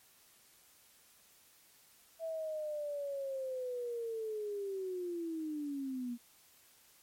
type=linear sweep; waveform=sine; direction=down; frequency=658 to 234.6 Hz; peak=-36 dBFS; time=2.19-6.18 s; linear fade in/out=50 ms; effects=white hiss -64 dBFS RMS until 7.02 s + MP3 64 kbps